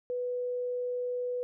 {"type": "tone", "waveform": "sine", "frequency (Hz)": 493.9, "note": "B4", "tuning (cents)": 0, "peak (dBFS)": -30, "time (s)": [0.1, 1.43], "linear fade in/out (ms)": 0, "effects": []}